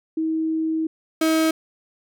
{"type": "tone pair in turn", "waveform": ["sine", "35% pulse"], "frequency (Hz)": [319.4, 319.4], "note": ["D#4", "D#4"], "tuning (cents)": [45, 45], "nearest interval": "unison", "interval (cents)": 0, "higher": "neither", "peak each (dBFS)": [-20, -15], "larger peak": "second", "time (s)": [[0.17, 0.87], [1.21, 1.51]], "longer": "first", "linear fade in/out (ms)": 5, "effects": []}